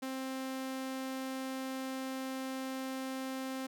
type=tone; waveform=sawtooth; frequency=263.4 Hz; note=C4; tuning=12 cents sharp; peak=-33 dBFS; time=0.02-3.67 s; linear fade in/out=10 ms; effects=none